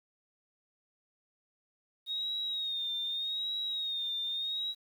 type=tone with vibrato; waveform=sine; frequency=3729 Hz; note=A#7; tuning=in tune; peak=-32 dBFS; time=2.06-4.75 s; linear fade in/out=50 ms; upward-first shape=sine; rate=0.83 Hz; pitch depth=62 cents each way; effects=10-bit